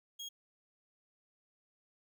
30% pulse tone, 3282 Hz, G#7, 21 cents flat, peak -39 dBFS, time 0.19-0.29 s, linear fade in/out 10 ms, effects none

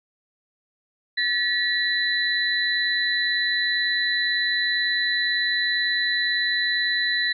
sine tone cluster, 1749 / 1931 / 3995 Hz, A6 / B6 / B7, -11 / -39 / +19 cents, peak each -27 / -24 / -24 dBFS, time 1.17-7.33 s, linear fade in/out 10 ms, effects none

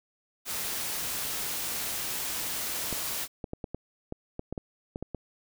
white noise, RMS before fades -33 dBFS, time 0.45-3.28 s, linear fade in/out 50 ms
clicks, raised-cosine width 2 ms, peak -21 dBFS, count 12, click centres 2.927 / 3.442 / 3.534 / 3.642 / 3.746 / 4.124 / 4.394 / 4.526 / 4.578 / 4.959 / 5.026 / 5.147 s
effects none

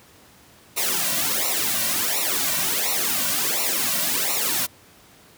white noise with flanger, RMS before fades -23 dBFS, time 0.76-4.67 s, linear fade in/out 20 ms, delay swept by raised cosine 0.61 to 2.41 ms, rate 1.4 Hz, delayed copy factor -1, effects pink hiss -51 dBFS RMS until 5.37 s + high-pass 80 Hz 12 dB/octave

